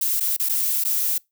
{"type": "noise with dropouts", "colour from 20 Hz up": "violet", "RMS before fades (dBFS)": -22, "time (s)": [0.01, 1.18], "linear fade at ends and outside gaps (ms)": 5, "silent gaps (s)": [[0.199, 0.207], [0.366, 0.397], [0.488, 0.494], [0.839, 0.849]], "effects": ["noise-tail reverb RT60 0.2 s tail -25 dB re dry"]}